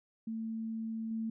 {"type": "tone with level steps", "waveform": "sine", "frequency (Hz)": 223.7, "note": "A3", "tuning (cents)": 29, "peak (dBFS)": [-35, -33], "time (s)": [0.27, 1.3], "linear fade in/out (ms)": 5, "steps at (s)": 1.11, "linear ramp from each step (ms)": 2, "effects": []}